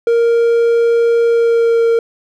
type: tone with pitch glide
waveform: triangle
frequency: 466.2 to 461.1 Hz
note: A#4 to A#4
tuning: 0 to -19 cents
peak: -7 dBFS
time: 0.07-1.99 s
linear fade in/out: 2 ms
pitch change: -19 cents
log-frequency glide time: 1.25-1.87 s
effects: none